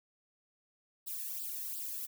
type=noise with flanger; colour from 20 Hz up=violet; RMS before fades=-40 dBFS; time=1.06-2.07 s; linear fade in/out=20 ms; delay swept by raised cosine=0.23 to 1.18 ms; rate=2.8 Hz; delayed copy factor=+0.9; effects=none